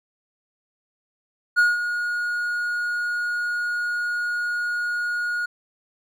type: tone with ADSR envelope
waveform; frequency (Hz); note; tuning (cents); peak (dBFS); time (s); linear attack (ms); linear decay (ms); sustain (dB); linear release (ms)
triangle; 1441; F#6; -46; -11; 1.56-5.46; 28; 180; -10; 8
effects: none